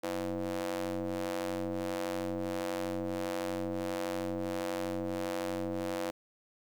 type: ring-modulated tone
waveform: sawtooth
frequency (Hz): 92.5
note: F#2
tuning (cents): 0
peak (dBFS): -26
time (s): 0.03-6.11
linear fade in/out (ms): 10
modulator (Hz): 417
effects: 11-bit